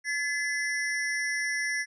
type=ring-modulated tone; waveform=square; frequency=1871 Hz; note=A#6; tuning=6 cents sharp; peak=-25 dBFS; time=0.04-1.86 s; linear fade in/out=50 ms; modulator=153 Hz; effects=resampled to 22050 Hz